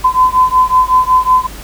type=beating tone pair; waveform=sine; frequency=1016 / 1021.4 Hz; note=B5 / C6; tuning=+49 / -42 cents; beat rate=5.4 Hz; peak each=-10 dBFS; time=0.04-1.47 s; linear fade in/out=10 ms; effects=added 50 Hz sine -29 dBFS peak until 1.63 s + pink hiss -32 dBFS RMS until 1.63 s